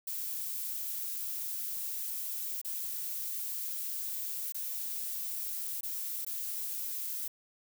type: noise with dropouts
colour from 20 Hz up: violet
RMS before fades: -37 dBFS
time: 0.07-7.28 s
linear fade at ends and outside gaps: 5 ms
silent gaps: 2.615-2.647 / 4.523-4.545 / 5.809-5.831 / 6.249-6.265 s
effects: none